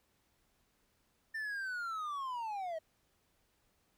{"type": "linear sweep", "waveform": "triangle", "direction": "down", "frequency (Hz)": [1800, 622.3], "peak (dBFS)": -35, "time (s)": [1.34, 2.79], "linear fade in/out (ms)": 10, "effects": ["pink hiss -75 dBFS RMS until 3.97 s"]}